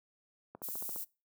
click train, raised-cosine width 1 ms, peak -32 dBFS, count 7, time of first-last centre 0.55-0.961 s, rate 14.6 Hz
white high-pass noise, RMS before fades -40 dBFS, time 0.62-1.05 s, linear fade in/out 20 ms, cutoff 12000 Hz, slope 12 dB/octave
effects noise-tail reverb RT60 0.3 s tail -24 dB re dry + high-pass 150 Hz 12 dB/octave

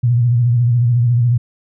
sine tone with vibrato, 120.2 Hz, B2, 46 cents flat, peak -10 dBFS, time 0.03-1.38 s, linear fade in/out 10 ms, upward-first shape sine, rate 14 Hz, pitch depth 67 cents each way, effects none

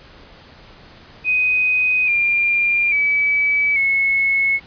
sine tone with pitch steps, 2503 / 2394 / 2290 / 2190 Hz, D#7 / D7 / D7 / C#7, +10 / +33 / -44 / -22 cents, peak -14 dBFS, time 1.24-4.6 s, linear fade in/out 50 ms, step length 840 ms, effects pink hiss -44 dBFS RMS until 4.66 s + resampled to 11025 Hz

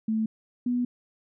sine tone pair in turn, 220 / 245.2 Hz, A3 / B3, 0 / -12 cents, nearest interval major second, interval 188 cents, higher second, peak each -23 dBFS, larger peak neither, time 0.08-0.26 / 0.66-0.85 s, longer second, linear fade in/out 5 ms, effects none

